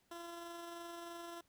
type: tone with amplitude modulation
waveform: 15% pulse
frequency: 341.1 Hz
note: F4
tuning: 41 cents flat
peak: -39 dBFS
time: 0.11-1.41 s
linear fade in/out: 5 ms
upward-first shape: sine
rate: 23.1 Hz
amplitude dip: 25%
effects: pink hiss -75 dBFS RMS until 1.48 s